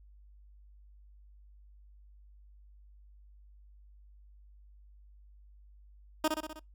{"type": "tone with echo", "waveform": "15% pulse", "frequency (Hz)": 311.1, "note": "D#4", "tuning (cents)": 0, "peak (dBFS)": -19, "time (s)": [6.24, 6.28], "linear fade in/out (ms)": 5, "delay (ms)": 63, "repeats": 5, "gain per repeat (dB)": -4, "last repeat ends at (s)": 6.595, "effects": ["noise-tail reverb RT60 0.2 s tail -25 dB re dry", "added 50 Hz sine -54 dBFS peak until 6.74 s"]}